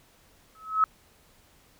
sine tone with exponential growth, 1288 Hz, E6, 41 cents flat, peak -15 dBFS, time 0.55-0.84 s, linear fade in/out 1 ms, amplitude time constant 62 ms, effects pink hiss -60 dBFS RMS until 1.79 s

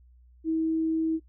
sine tone, 321.7 Hz, E4, 42 cents flat, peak -23 dBFS, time 0.44-1.2 s, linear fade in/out 50 ms, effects noise-tail reverb RT60 0.1 s tail -18 dB re dry + added 61 Hz sine -53 dBFS peak until 1.28 s

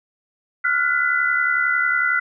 sine tone cluster, 1391 / 1462 / 2003 Hz, F6 / F#6 / B6, -7 / -21 / +24 cents, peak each -21 dBFS, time 0.64-2.2 s, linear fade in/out 10 ms, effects none

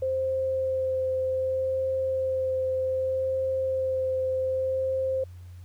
sine tone with vibrato, 523.3 Hz, C5, in tune, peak -24 dBFS, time 0.02-5.24 s, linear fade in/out 5 ms, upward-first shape sine, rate 0.65 Hz, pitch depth 10 cents each way, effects added 89 Hz sine -41 dBFS peak until 5.64 s + pink hiss -62 dBFS RMS until 5.64 s

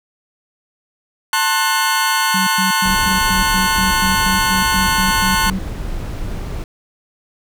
sawtooth chord, F# diminished, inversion first, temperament just, 888 / 1065.6 / 1480 Hz, A5 / C6 / F#6, +16 / +31 / 0 cents, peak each -15 dBFS, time 1.33-5.5 s, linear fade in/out 2 ms
sine tone bursts, 189.6 Hz, F#3, 43 cents sharp, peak -19 dBFS, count 14, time 2.34-5.59 s, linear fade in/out 5 ms, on 130 ms, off 110 ms
brown noise, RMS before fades -24 dBFS, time 2.85-6.64 s, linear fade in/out 2 ms
effects none

